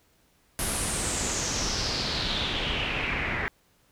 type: noise with low-pass filter sweep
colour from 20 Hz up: pink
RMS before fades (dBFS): -29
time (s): 0.59-3.48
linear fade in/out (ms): 0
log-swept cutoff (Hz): 11000 to 1900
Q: 4.5
effects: pink hiss -65 dBFS RMS until 3.91 s